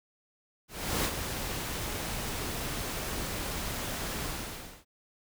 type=noise with ADSR envelope; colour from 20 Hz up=pink; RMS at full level=-28 dBFS; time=0.68-4.85 s; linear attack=360 ms; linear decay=66 ms; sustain=-7 dB; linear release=600 ms; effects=none